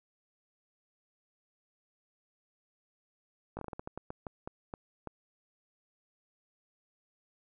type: slowing click train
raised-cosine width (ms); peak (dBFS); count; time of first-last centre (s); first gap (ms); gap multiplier
1; -25; 14; 3.57-5.073; 19; 1.27
effects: none